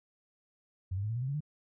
sine tone with pitch steps, 92.5 / 99.14 / 106.25 / 113.88 / 122.05 / 130.81 / 140.2 / 150.27 Hz, F#2 / G2 / G#2 / A#2 / B2 / C3 / C#3 / D3, 0 / +20 / +40 / -40 / -20 / 0 / +20 / +40 cents, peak -31 dBFS, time 0.91-1.406 s, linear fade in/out 10 ms, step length 62 ms, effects none

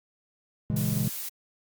triangle chord, A# half-diminished seventh, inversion none, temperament equal, 116.54 / 138.59 / 164.81 / 207.7 Hz, A#2 / C#3 / E3 / G#3, 0 / 0 / 0 / 0 cents, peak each -29 / -28 / -29 / -28 dBFS, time 0.7-1.08 s, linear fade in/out 0 ms
blue noise, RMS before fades -35 dBFS, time 0.76-1.29 s, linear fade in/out 5 ms
effects Opus 48 kbps

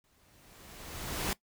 pink noise with exponential growth, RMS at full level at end -31 dBFS, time 0.04-1.33 s, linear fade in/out 1 ms, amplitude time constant 280 ms, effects noise-tail reverb RT60 0.1 s tail -19 dB re dry

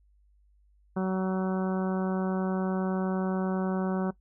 harmonic tone, 187.9 Hz, F#3, 27 cents sharp, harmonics 1 / 2 / 3 / 4 / 5 / 6 / 7 / 8, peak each -27 / -33 / -37 / -39 / -41 / -43 / -44 / -45 dBFS, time 0.96-4.11 s, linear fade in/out 10 ms, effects noise-tail reverb RT60 0.1 s tail -19 dB re dry + added 50 Hz sine -60 dBFS peak until 4.2 s

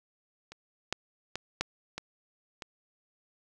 clicks, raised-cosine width 0.2 ms, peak -28 / -12 / -16 / -11 / -19 / -22 dBFS, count 6, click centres 0.52 / 0.926 / 1.356 / 1.61 / 1.98 / 2.622 s, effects none

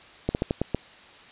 slowing click train, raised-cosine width 2 ms, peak -10 dBFS, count 6, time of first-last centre 0.29-0.747 s, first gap 59 ms, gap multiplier 1.22, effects white hiss -49 dBFS RMS until 1.31 s + resampled to 8000 Hz

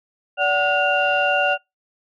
sine tone cluster, 579 / 749 / 1444 / 2774 Hz, D5 / F#5 / F#6 / F7, -25 / +21 / -43 / -12 cents, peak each -21 dBFS, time 0.37-1.58 s, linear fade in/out 50 ms, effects noise-tail reverb RT60 0.2 s tail -26 dB re dry + tanh soft clip ceiling -7 dBFS

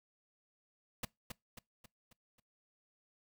pink noise with echo, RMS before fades -38 dBFS, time 1.03-1.05 s, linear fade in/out 5 ms, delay 270 ms, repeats 5, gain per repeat -6 dB, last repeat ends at 2.4 s, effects noise-tail reverb RT60 0.2 s tail -24 dB re dry

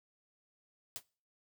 white noise with exponential decay, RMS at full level -37 dBFS, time 0.96-1.03 s, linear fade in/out 0 ms, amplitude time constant 15 ms, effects noise-tail reverb RT60 0.4 s tail -24 dB re dry

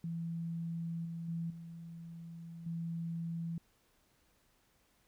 sine tone with level steps, 166.9 Hz, E3, 22 cents sharp, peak -36 / -39 / -35 / -45 / -36 dBFS, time 0.04-3.58 s, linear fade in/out 2 ms, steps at 1.05 / 1.28 / 1.5 / 2.66 s, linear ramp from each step 5 ms, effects pink hiss -72 dBFS RMS until 5.07 s

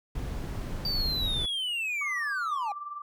brown noise, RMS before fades -33 dBFS, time 0.15-1.46 s, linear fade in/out 5 ms
triangle linear sweep, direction down, 4672 to 784 Hz, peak -27 dBFS, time 0.85-2.72 s, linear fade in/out 2 ms
sine tone with tremolo, 1174.7 Hz, D6, in tune, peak -33 dBFS, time 2.01-3.02 s, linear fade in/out 5 ms, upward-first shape sine, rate 20 Hz, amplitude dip 60%
effects none

